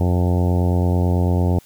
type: harmonic tone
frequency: 89 Hz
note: F2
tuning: 33 cents sharp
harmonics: 1 / 2 / 3 / 4 / 5 / 6 / 7 / 8 / 9 / 10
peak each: -16 / -22 / -26 / -28 / -30 / -32 / -33 / -34 / -35 / -36 dBFS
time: 0-1.59 s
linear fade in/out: 5 ms
effects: white hiss -51 dBFS RMS until 1.65 s